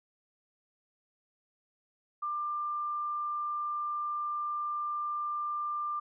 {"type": "tone", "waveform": "sine", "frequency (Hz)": 1191, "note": "D6", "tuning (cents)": 24, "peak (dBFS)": -31, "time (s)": [2.22, 6], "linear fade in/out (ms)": 10, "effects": []}